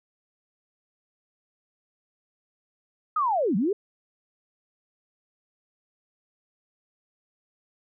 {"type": "linear two-way sweep", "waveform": "sine", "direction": "down then up", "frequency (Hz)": [1290, 169.5, 430.9], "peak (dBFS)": -21, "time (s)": [3.16, 3.73], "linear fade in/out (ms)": 5, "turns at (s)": 3.56, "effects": []}